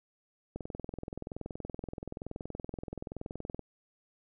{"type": "click train", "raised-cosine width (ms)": 2, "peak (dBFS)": -25, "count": 65, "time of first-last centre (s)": [0.56, 3.593], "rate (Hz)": 21.1, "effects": []}